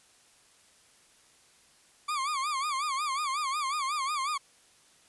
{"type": "tone with vibrato", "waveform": "40% pulse", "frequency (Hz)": 1139, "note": "C#6", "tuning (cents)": 47, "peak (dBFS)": -28, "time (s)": [2.08, 4.38], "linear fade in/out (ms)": 10, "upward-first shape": "sine", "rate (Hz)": 5.5, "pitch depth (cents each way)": 140, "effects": ["white hiss -61 dBFS RMS until 5.08 s", "resampled to 24000 Hz"]}